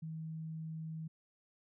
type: tone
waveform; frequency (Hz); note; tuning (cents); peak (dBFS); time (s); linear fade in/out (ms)
sine; 159.7; D#3; +45; -40; 0.02-1.08; 10
effects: none